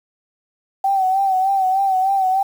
sine tone with vibrato, 767 Hz, G5, 38 cents flat, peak -14 dBFS, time 0.84-2.43 s, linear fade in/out 5 ms, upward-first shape sine, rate 3.3 Hz, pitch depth 51 cents each way, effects 7-bit

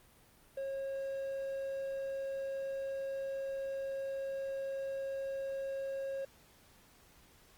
triangle tone, 543 Hz, C#5, 36 cents flat, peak -34 dBFS, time 0.57-6.25 s, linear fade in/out 5 ms, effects pink hiss -63 dBFS RMS until 7.57 s + Opus 32 kbps

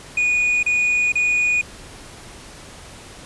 triangle tone bursts, 2461 Hz, D#7, 20 cents flat, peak -14 dBFS, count 3, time 0.17-1.614 s, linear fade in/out 5 ms, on 460 ms, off 32 ms, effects pink hiss -40 dBFS RMS until 3.25 s + resampled to 24000 Hz

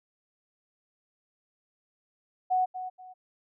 sine tone with echo, 740 Hz, F#5, in tune, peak -22 dBFS, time 2.5-2.66 s, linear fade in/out 20 ms, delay 240 ms, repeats 2, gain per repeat -11 dB, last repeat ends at 3.14 s, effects none

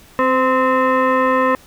sine tone with frequency modulation, 261.6 Hz, C4, in tune, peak -12 dBFS, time 0.19-1.55 s, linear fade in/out 0 ms, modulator 777 Hz, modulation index 1.7, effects pink hiss -46 dBFS RMS until 1.66 s

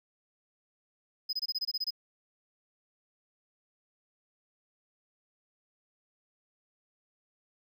triangle tone bursts, 5030 Hz, D#8, 18 cents sharp, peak -28 dBFS, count 10, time 1.29-1.907 s, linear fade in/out 10 ms, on 41 ms, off 23 ms, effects none

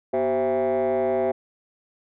sine tone with frequency modulation, 523.3 Hz, C5, in tune, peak -17 dBFS, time 0.13-1.32 s, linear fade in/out 10 ms, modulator 141 Hz, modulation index 1.5, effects tanh soft clip ceiling -19 dBFS

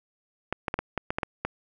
clicks, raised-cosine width 0.5 ms, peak -12 dBFS, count 9, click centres 0.526 / 0.682 / 0.741 / 0.79 / 0.977 / 1.105 / 1.185 / 1.232 / 1.45 s, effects none

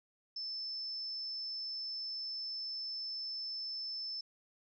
sine tone, 5274 Hz, E8, in tune, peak -38 dBFS, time 0.36-4.21 s, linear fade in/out 5 ms, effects none

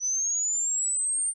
sine linear sweep, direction up, 5920 to 8900 Hz, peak -24 dBFS, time 0-1.34 s, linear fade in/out 50 ms, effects none

